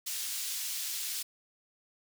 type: high-pass noise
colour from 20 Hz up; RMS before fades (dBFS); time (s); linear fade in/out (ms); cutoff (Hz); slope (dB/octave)
pink; -36; 0.06-1.23; 10; 4100; 12
effects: none